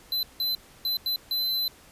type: tone bursts at uneven times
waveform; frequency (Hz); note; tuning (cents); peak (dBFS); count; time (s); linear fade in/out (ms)
square; 4048; B7; +42; -25; 5; 0.12-0.23 / 0.4-0.55 / 0.85-0.97 / 1.06-1.16 / 1.31-1.68; 2
effects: pink hiss -53 dBFS RMS until 1.91 s + resampled to 32000 Hz